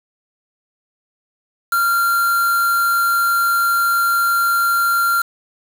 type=tone with quantisation; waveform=triangle; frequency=1383 Hz; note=F6; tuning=17 cents flat; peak=-12 dBFS; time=1.72-5.22 s; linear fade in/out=5 ms; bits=4; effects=none